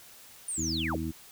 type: linear sweep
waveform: sine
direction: down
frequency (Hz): 9380 to 116.54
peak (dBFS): -31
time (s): 0.48-0.97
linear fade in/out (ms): 5
type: harmonic tone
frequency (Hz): 80.3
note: E2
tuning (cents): -45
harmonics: 1 / 2 / 3 / 4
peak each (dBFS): -36 / -37 / -36 / -35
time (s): 0.57-1.12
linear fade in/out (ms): 20
effects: white hiss -52 dBFS RMS until 1.31 s